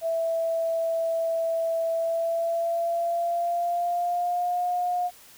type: tone with pitch glide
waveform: sine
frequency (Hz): 659.3 to 714.8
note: E5 to F5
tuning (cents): 0 to +40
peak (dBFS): -23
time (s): 0.01-5.11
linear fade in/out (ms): 50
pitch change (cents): +140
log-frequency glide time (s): 1.92-4.66
effects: white hiss -51 dBFS RMS until 5.37 s